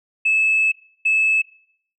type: tone bursts at uneven times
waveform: sine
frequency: 2607 Hz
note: E7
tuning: 20 cents flat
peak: -13 dBFS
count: 2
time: 0.25-0.72 / 1.05-1.42 s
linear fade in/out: 10 ms
effects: noise-tail reverb RT60 0.6 s tail -20 dB re dry + tanh soft clip ceiling -10 dBFS